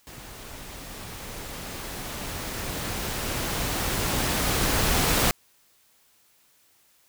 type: noise with level ramp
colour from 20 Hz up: pink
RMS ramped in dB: -43 to -21 dBFS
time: 0.07-5.31 s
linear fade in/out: 0 ms
effects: white hiss -62 dBFS RMS until 7.08 s